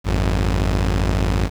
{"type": "tone pair together", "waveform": "sawtooth", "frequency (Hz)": [52.66, 90.6], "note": ["G#1", "F#2"], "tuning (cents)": [25, -36], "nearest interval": "major sixth", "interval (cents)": 939, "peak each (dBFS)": [-14, -17], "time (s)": [0.04, 1.5], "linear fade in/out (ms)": 50, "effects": ["low-pass 7000 Hz 12 dB/octave", "7-bit"]}